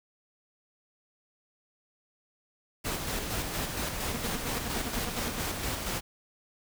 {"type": "noise with tremolo", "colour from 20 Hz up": "pink", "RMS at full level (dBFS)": -32, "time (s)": [2.84, 6.01], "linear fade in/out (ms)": 20, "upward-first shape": "square", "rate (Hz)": 4.3, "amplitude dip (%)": 35}
{"type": "tone bursts", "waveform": "sawtooth", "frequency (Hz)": 237.6, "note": "A#3", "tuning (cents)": 33, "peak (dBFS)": -28, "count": 13, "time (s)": [4.14, 5.402], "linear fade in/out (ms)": 5, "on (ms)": 26, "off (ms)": 77}
{"effects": []}